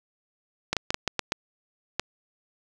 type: clicks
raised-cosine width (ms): 0.2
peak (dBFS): -7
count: 8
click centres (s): 0.73 / 0.767 / 0.905 / 0.944 / 1.077 / 1.193 / 1.321 / 1.996
effects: none